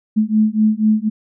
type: beating tone pair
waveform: sine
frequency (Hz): 213.7 / 217.8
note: G#3 / A3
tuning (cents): +50 / -17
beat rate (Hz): 4.1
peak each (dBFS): -15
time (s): 0.16-1.1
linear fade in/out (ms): 20
effects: none